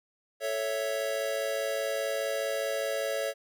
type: chord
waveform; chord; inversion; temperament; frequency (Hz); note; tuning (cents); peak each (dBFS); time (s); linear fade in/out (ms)
square; A major; none; equal; 440 / 554.4 / 659.3; A4 / C#5 / E5; 0 / 0 / 0; -37 / -32 / -35; 0.4-3.34; 50
effects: none